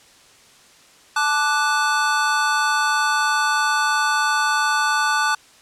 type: chord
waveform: square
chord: D major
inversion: second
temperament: equal with one note detuned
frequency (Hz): 871.4 / 1174.7 / 1480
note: A5 / D6 / F#6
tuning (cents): -17 / 0 / 0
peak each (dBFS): -23 / -23 / -21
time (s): 1.16-5.35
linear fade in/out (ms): 5
effects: white hiss -50 dBFS RMS until 5.61 s + low-pass 8000 Hz 12 dB/octave